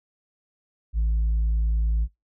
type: tone with tanh clipping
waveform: sine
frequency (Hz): 55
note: A1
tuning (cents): 0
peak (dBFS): -20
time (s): 0.93-2.08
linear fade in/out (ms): 50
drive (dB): 1
effects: noise-tail reverb RT60 0.2 s tail -24 dB re dry